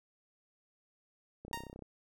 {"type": "click train", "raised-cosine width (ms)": 2, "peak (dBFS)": -33, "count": 13, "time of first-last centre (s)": [1.45, 1.823], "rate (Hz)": 32.2}
{"type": "tone with exponential decay", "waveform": "sawtooth", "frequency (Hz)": 929, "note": "A#5", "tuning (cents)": -6, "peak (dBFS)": -30, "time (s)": [1.53, 1.74], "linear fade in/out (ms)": 0, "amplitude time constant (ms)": 45}
{"effects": []}